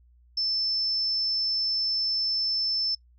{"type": "tone", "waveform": "sine", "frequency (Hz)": 5290, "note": "E8", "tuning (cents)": 5, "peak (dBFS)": -24, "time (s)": [0.37, 2.95], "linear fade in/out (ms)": 5, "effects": ["noise-tail reverb RT60 0.1 s tail -23 dB re dry", "added 60 Hz sine -55 dBFS peak until 3.18 s"]}